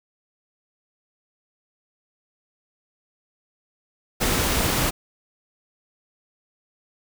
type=noise; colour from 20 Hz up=pink; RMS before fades=-22 dBFS; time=4.2-4.91 s; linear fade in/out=20 ms; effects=none